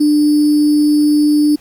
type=tone with sample-and-hold; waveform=sine; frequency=297.5 Hz; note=D4; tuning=22 cents sharp; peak=-8 dBFS; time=0-1.56 s; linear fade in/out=10 ms; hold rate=4900 Hz; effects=pink hiss -48 dBFS RMS until 1.6 s + AAC 64 kbps